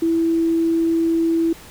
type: tone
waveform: sine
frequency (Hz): 330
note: E4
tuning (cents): +2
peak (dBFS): -15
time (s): 0.02-1.53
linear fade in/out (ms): 5
effects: pink hiss -42 dBFS RMS until 1.7 s